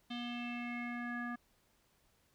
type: tone with low-pass filter sweep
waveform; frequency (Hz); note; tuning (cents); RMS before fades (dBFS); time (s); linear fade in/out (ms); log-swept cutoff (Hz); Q
square; 240.5; B3; -46; -41; 0.1-1.36; 10; 3400 to 1500; 6.2
effects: pink hiss -73 dBFS RMS until 2.34 s